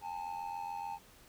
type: ring-modulated tone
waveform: triangle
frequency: 857 Hz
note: A5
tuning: 46 cents flat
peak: -33 dBFS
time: 0.01-0.99 s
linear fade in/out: 50 ms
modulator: 43.5 Hz
effects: pink hiss -60 dBFS RMS until 1.28 s

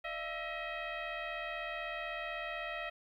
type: tone with frequency modulation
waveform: sine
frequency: 606 Hz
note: D#5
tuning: 46 cents flat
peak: -37 dBFS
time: 0.04-2.9 s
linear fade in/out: 10 ms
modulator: 644 Hz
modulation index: 3.6
effects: 12-bit

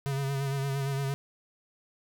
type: tone with vibrato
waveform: square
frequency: 137.7 Hz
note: C#3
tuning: 11 cents flat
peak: -29 dBFS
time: 0.06-1.14 s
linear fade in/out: 0 ms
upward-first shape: sine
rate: 8.7 Hz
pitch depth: 36 cents each way
effects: none

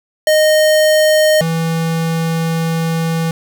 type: tone pair in turn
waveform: square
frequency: 618 / 164.06 Hz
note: D#5 / E3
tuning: -12 / -8 cents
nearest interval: octave + major seventh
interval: 2296 cents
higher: first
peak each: -9 / -15 dBFS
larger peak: first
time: 0.27-1.41 / 1.41-3.31 s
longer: second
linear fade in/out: 2 ms
effects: 8-bit

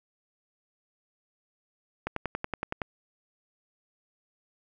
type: click train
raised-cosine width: 0.5 ms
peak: -15 dBFS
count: 9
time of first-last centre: 2.07-2.818 s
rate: 10.7 Hz
effects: none

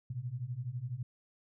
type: beating tone pair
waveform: sine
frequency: 116.54 / 128.54 Hz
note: A#2 / C3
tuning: 0 / -30 cents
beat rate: 12 Hz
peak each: -40 / -38 dBFS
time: 0.1-1.03 s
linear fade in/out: 5 ms
effects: none

